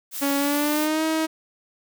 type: noise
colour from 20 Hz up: blue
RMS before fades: -31 dBFS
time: 0.11-0.89 s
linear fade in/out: 50 ms
type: tone with pitch glide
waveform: sawtooth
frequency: 280 to 317.9 Hz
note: C#4 to D#4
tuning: +18 to +37 cents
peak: -17 dBFS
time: 0.21-1.27 s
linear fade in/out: 20 ms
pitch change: +219 cents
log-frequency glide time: 0.37-1.04 s
effects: none